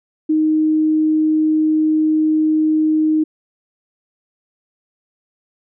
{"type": "tone", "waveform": "sine", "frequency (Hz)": 311.2, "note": "D#4", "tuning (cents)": 0, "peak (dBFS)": -12, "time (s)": [0.29, 3.24], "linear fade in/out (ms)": 10, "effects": []}